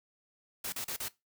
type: noise bursts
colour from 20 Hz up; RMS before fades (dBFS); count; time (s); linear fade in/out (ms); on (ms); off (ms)
white; -37; 4; 0.64-1.084; 5; 84; 36
effects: noise-tail reverb RT60 0.2 s tail -19 dB re dry